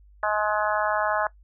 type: harmonic tone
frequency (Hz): 211.3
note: G#3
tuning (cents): +30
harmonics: 3 / 4 / 5 / 6 / 7 / 8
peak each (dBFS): -27 / -28 / -29 / -30 / -30 / -31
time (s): 0.23-1.27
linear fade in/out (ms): 2
effects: noise-tail reverb RT60 0.1 s tail -19 dB re dry + added 50 Hz sine -50 dBFS peak until 1.43 s